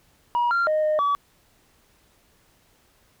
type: tone with pitch steps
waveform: sine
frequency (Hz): 959 / 1384 / 618 / 614 / 1143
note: A#5 / F6 / D#5 / D#5 / D6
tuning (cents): +49 / -16 / -12 / -23 / -47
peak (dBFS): -17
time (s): 0.35-1.15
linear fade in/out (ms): 0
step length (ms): 160
effects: tanh soft clip ceiling -17 dBFS + pink hiss -61 dBFS RMS until 3.2 s